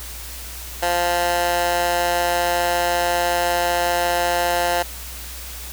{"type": "tone with high-pass filter", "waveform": "15% pulse", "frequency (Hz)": 174.61, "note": "F3", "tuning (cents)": 0, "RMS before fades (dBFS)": -20, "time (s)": [0.82, 4.83], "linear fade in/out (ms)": 10, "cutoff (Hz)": 720, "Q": 1.6, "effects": ["added 60 Hz sine -35 dBFS peak until 5.72 s", "white hiss -35 dBFS RMS until 5.72 s"]}